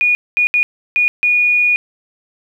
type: tone bursts at uneven times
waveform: sine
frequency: 2451 Hz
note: D#7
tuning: 27 cents flat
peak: -10 dBFS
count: 5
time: 0.01-0.15 / 0.37-0.47 / 0.54-0.63 / 0.96-1.08 / 1.23-1.76 s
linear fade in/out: 0 ms
effects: 8-bit